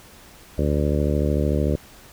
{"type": "harmonic tone", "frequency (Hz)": 73.42, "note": "D2", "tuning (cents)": 0, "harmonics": [1, 2, 3, 4, 5, 6, 7, 8], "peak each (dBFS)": [-22, -25, -27, -28, -29, -30, -30, -31], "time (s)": [0.58, 1.76], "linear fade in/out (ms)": 5, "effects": ["pink hiss -47 dBFS RMS until 2.12 s"]}